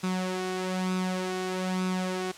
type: tone with flanger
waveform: sawtooth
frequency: 185 Hz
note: F#3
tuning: in tune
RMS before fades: -30 dBFS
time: 0.03-2.32 s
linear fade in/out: 10 ms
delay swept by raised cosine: 0.79 to 2.79 ms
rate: 1.1 Hz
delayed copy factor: +0.55
effects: white hiss -47 dBFS RMS until 2.37 s + low-pass 8000 Hz 12 dB/octave